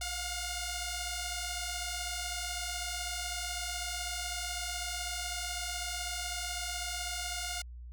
5% pulse beating tone pair, 703 / 719 Hz, F5 / F#5, +11 / -50 cents, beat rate 16 Hz, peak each -28 / -26 dBFS, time 0.01-7.62 s, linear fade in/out 5 ms, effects added 60 Hz sine -43 dBFS peak until 7.92 s

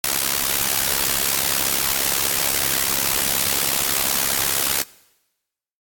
white noise with amplitude modulation, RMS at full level -17 dBFS, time 0.04-4.82 s, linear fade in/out 2 ms, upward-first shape sine, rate 68.3 Hz, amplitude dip 85%, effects noise-tail reverb RT60 1.0 s tail -22 dB re dry + AAC 64 kbps

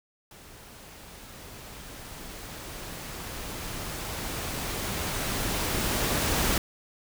pink noise with level ramp, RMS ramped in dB -49 to -25 dBFS, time 0.31-6.58 s, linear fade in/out 2 ms, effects none

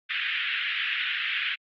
white band-pass noise, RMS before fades -29 dBFS, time 0.09-1.56 s, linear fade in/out 20 ms, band 1500 to 3200 Hz, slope 48 dB/octave, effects Opus 32 kbps

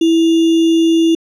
sine tone with sample-and-hold, 328.7 Hz, E4, 5 cents flat, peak -8 dBFS, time 0.01-1.15 s, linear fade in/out 5 ms, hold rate 3150 Hz, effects low-pass 6000 Hz 12 dB/octave

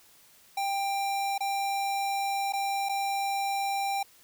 square tone with dropouts, 791 Hz, G5, 15 cents sharp, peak -28 dBFS, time 0.57-4.03 s, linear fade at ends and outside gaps 5 ms, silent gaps 1.38-1.405 / 2.524-2.534 / 2.888-2.893 s, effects white hiss -58 dBFS RMS until 4.23 s

